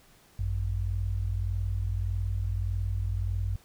sine tone pair together, 53.32 / 95 Hz, G#1 / F#2, +46 / +46 cents, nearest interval minor seventh, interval 1000 cents, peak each -30 / -29 dBFS, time 0.39-3.56 s, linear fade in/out 5 ms, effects pink hiss -59 dBFS RMS until 3.64 s

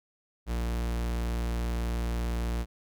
45% pulse tone, 58.27 Hz, A#1, in tune, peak -28 dBFS, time 0.46-2.66 s, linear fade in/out 50 ms, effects none

